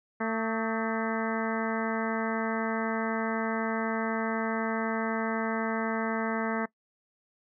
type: harmonic tone with a mistuned harmonic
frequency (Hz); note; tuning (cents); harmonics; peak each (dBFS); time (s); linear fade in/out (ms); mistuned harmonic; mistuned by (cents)
224; A3; +31; 1 / 2 / 3 / 4 / 5 / 6 / 7 / 8 / 9; -31 / -34 / -36 / -37 / -38 / -39 / -39 / -40 / -41; 0.2-6.66; 10; 6; -73
effects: noise-tail reverb RT60 0.1 s tail -21 dB re dry